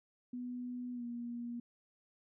sine tone with pitch glide, 246.9 to 238.2 Hz, B3 to A#3, 0 to +38 cents, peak -39 dBFS, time 0.33-1.6 s, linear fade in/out 5 ms, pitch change -62 cents, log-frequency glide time 0.93-1.04 s, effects none

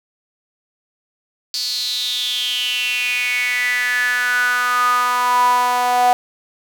sawtooth tone with high-pass filter sweep, 246.9 Hz, B3, in tune, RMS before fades -18 dBFS, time 1.54-6.13 s, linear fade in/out 0 ms, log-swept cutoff 4600 to 750 Hz, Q 8.5, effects none

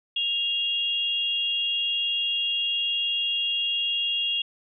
sine tone pair together, 2800 / 3307 Hz, F7 / G#7, +4 / -8 cents, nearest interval minor third, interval 288 cents, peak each -26 dBFS, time 0.16-4.42 s, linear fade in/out 5 ms, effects none

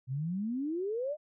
sine exponential sweep, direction up, 123.47 to 627 Hz, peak -31 dBFS, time 0.07-1.17 s, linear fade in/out 50 ms, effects none

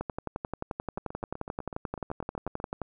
two click trains, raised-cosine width 1 ms, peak -24 / -18 dBFS, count 14 / 33, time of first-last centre 0.98-2.601 / 0.01-2.817 s, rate 8.02 / 11.4 Hz, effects none

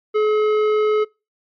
triangle tone with tanh clipping, 426.8 Hz, G#4, 47 cents sharp, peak -16 dBFS, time 0.14-1.05 s, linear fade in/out 20 ms, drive 16 dB, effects noise-tail reverb RT60 0.3 s tail -26 dB re dry + MP3 64 kbps

